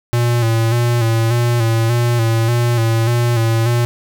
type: tone with vibrato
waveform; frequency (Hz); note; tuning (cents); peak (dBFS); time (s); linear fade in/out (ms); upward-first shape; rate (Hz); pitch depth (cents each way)
square; 116.6; A#2; +1; -13; 0.13-3.85; 0; square; 1.7; 44
effects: none